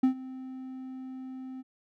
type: tone with ADSR envelope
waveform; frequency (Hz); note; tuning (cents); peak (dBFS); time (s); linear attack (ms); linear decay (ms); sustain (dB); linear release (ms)
triangle; 260; C4; -11; -16; 0.03-1.63; 7; 100; -20; 29
effects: none